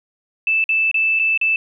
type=tone with dropouts; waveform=sine; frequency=2637 Hz; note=E7; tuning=in tune; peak=-14 dBFS; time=0.47-1.56 s; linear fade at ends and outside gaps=2 ms; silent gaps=0.641-0.691 / 0.914-0.943 / 1.191-1.196 / 1.376-1.413 s; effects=none